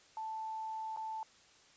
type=tone with dropouts; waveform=sine; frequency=880 Hz; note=A5; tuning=in tune; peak=-38 dBFS; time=0.17-1.23 s; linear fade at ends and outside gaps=1 ms; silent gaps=0.963-0.972 s; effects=white hiss -63 dBFS RMS until 1.76 s + resampled to 16000 Hz